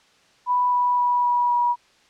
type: tone with pitch steps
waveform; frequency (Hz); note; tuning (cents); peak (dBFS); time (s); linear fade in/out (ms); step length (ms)
sine; 987.8 / 982.1 / 976.5 / 970.8 / 965.2; B5 / B5 / B5 / B5 / B5; 0 / -10 / -20 / -30 / -40; -17; 0.46-1.76; 50; 260
effects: white hiss -57 dBFS RMS until 2.09 s + low-pass 5000 Hz 12 dB/octave